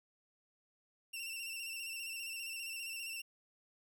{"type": "tone with vibrato", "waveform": "sawtooth", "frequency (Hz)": 2714, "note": "E7", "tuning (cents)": 50, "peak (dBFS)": -38, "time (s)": [1.13, 3.22], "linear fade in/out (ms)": 10, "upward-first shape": "square", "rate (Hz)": 15, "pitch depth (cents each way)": 38, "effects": []}